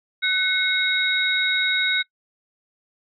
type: tone cluster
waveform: sine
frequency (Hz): 1500 / 2169 / 3792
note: F#6 / C#7 / A#7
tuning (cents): +23 / -38 / +29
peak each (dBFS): -23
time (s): 0.22-2.03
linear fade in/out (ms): 20
effects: noise-tail reverb RT60 0.1 s tail -22 dB re dry